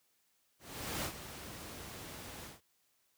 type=noise with ADSR envelope; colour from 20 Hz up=pink; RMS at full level=-36 dBFS; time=0.59-2.61 s; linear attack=450 ms; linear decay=78 ms; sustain=-11 dB; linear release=160 ms; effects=white hiss -75 dBFS RMS until 3.17 s + high-pass 60 Hz 12 dB/octave